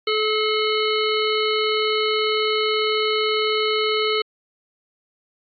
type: harmonic tone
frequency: 430.9 Hz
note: A4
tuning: 36 cents flat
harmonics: 1 / 3 / 5 / 7 / 9 / 10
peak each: -21 / -26 / -27 / -26 / -32 / -29 dBFS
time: 0.07-4.22 s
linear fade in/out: 5 ms
effects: AAC 64 kbps

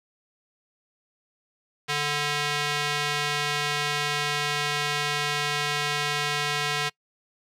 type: tone with band-pass filter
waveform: square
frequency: 146.83 Hz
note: D3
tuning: in tune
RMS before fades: -27 dBFS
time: 1.88-6.9 s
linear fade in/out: 20 ms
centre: 3000 Hz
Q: 0.84
effects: noise-tail reverb RT60 0.1 s tail -25 dB re dry

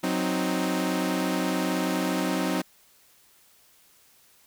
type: chord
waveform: sawtooth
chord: C diminished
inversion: second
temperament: equal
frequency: 185 / 261.6 / 311.1 Hz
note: Gb3 / C4 / Eb4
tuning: 0 / 0 / 0 cents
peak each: -25 dBFS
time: 0.03-2.62 s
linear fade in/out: 10 ms
effects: white hiss -59 dBFS RMS until 4.46 s

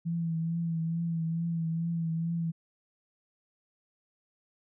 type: tone with vibrato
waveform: sine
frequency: 165.7 Hz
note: E3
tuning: 9 cents sharp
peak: -28 dBFS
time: 0.05-2.52 s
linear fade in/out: 20 ms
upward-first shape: triangle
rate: 2.3 Hz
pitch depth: 39 cents each way
effects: none

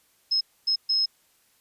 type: tone bursts at uneven times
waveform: sine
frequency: 5160 Hz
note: E8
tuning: 38 cents flat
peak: -20 dBFS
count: 3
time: 0.31-0.41 / 0.67-0.76 / 0.89-1.06 s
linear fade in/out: 10 ms
effects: white hiss -64 dBFS RMS until 1.6 s + resampled to 32000 Hz

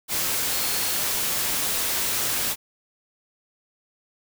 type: tone in noise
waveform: sine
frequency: 4312 Hz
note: C#8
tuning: 49 cents flat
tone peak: -35 dBFS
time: 0.49-0.99 s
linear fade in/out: 50 ms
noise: white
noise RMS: -25 dBFS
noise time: 0.08-2.56 s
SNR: -13 dB
effects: none

